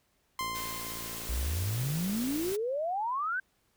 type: tone with exponential decay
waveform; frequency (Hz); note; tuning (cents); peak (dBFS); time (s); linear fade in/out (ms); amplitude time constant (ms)
sawtooth; 1045; C6; -2; -27; 0.39-1.91; 2; 330
type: click train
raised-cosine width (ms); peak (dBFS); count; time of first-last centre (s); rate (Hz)
2; -33; 121; 0.41-2.519; 56.9
type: noise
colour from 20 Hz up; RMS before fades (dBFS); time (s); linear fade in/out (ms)
white; -40; 0.54-2.57; 20
type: exponential sweep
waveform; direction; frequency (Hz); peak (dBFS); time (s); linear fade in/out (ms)
sine; up; 55 to 1576; -29; 1.29-3.4; 5
effects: pink hiss -72 dBFS RMS until 3.76 s